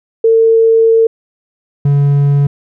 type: tone pair in turn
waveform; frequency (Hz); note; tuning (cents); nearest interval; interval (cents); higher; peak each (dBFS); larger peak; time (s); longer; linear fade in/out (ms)
sine / triangle; 451.5 / 142.21; A4 / C#3; +45 / +45; octave + minor sixth; 2000; first; -5; neither; 0.24-1.07 / 1.85-2.47; first; 5
effects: none

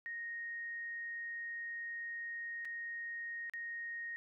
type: tone with dropouts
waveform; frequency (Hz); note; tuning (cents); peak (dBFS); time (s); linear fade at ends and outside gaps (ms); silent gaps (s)
sine; 1864.7; A#6; 0; -40; 0.06-4.16; 0; 2.649-2.653 / 3.497-3.536
effects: none

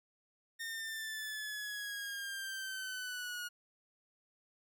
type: linear sweep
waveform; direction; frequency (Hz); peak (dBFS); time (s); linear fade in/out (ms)
sawtooth; down; 1832 to 1439; -36; 0.59-3.49; 20
effects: none

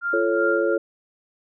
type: tone with tremolo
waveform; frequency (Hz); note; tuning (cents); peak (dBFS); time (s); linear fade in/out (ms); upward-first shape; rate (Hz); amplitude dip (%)
sine; 1396.9; F6; 0; -21; 0.01-0.78; 50; sine; 2.7; 65
type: chord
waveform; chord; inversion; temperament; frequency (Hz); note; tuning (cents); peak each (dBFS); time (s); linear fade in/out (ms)
sine; F augmented; none; equal with one note detuned; 344.4 / 440 / 554.4; F4 / A4 / C#5; -24 / 0 / 0; -23; 0.13-0.78; 5
effects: none

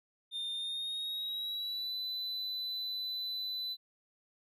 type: tone with pitch glide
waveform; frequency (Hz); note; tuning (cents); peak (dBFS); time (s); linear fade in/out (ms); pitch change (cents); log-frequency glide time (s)
triangle; 3627 to 4001; A#7 to B7; -48 to +22; -34; 0.31-3.77; 50; +170; 0.55-1.95
effects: none

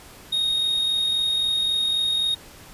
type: tone with amplitude modulation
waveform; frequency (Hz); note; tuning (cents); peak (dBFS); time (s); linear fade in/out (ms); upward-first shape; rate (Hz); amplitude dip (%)
triangle; 3728; A#7; -1; -17; 0.32-2.35; 10; sine; 43.8; 35
effects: pink hiss -45 dBFS RMS until 2.73 s + resampled to 32000 Hz

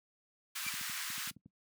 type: high-pass noise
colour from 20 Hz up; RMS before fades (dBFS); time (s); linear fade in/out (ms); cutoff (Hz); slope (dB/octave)
pink; -40; 0.55-1.31; 10; 1300; 24
type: tone with exponential growth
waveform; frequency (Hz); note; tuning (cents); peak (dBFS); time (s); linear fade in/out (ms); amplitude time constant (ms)
40% pulse; 2349; D7; 0; -32; 0.6-0.69; 2; 18
type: clicks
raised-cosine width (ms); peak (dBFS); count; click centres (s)
5; -34; 10; 0.665 / 0.74 / 0.812 / 0.897 / 1.102 / 1.18 / 1.275 / 1.311 / 1.366 / 1.46
effects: noise-tail reverb RT60 0.1 s tail -19 dB re dry + high-pass 200 Hz 12 dB/octave

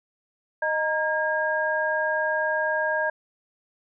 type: tone cluster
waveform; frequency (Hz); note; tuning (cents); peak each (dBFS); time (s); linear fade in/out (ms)
sine; 620 / 932 / 1624; D#5 / A#5 / G#6; -6 / -1 / -39; -26 / -29 / -25; 0.62-3.1; 5
effects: none

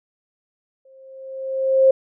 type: tone with exponential growth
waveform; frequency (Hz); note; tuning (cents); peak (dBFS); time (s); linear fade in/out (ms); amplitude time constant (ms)
sine; 531; C5; +25; -8; 0.85-1.91; 5; 230
effects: none

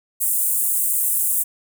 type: high-pass noise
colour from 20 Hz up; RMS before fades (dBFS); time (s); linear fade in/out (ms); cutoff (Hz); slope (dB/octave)
pink; -20; 0.2-1.44; 20; 8200; 48
effects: none

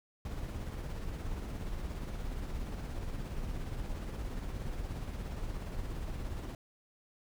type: noise with tremolo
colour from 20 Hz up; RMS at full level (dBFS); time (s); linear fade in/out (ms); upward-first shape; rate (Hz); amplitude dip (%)
brown; -37; 0.25-6.55; 2; sine; 17; 35
effects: none

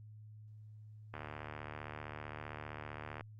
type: click train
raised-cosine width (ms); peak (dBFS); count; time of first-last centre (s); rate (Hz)
0.5; -29; 157; 1.14-3.209; 75.4
effects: added 107 Hz sine -51 dBFS peak until 3.39 s + Opus 48 kbps

